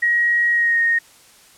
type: tone with pitch glide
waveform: sine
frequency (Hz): 1896 to 1857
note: A#6 to A#6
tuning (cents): +29 to -7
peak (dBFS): -14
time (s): 0.02-0.99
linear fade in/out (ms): 10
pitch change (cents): -36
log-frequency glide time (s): 0.51-0.8
effects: white hiss -49 dBFS RMS until 1.57 s + low-pass 11000 Hz 12 dB/octave